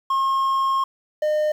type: tone pair in turn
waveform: triangle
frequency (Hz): 1076 / 608.4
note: C6 / D#5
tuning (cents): +48 / -39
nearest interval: minor seventh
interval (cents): 987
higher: first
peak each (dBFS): -16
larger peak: neither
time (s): 0.1-0.84 / 1.22-1.52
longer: first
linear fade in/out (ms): 5
effects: 8-bit